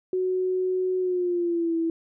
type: tone with pitch glide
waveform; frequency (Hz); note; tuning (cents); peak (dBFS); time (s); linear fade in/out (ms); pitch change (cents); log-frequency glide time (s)
sine; 370 to 329.6; F#4 to E4; 0 to 0; -22; 0.13-1.9; 2; -200; 0.99-1.76
effects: none